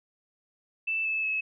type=tone with pitch steps; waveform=sine; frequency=2646 / 2616 / 2586 Hz; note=E7 / E7 / E7; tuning=+6 / -14 / -34 cents; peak=-26 dBFS; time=0.87-1.41 s; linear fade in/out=10 ms; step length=180 ms; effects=none